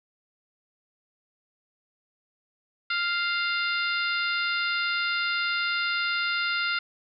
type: harmonic tone with a mistuned harmonic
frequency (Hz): 697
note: F5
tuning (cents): -4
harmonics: 2 / 3 / 4 / 5 / 6 / 7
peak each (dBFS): -27 / -31 / -33 / -35 / -37 / -38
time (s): 2.9-6.79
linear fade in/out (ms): 5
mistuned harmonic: 5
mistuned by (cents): +51
effects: none